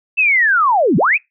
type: linear two-way sweep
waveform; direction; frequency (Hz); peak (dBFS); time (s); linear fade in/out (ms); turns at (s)
sine; down then up; 2677 to 138.59 to 2677; -10; 0.17-1.18; 20; 0.97
effects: noise-tail reverb RT60 0.2 s tail -26 dB re dry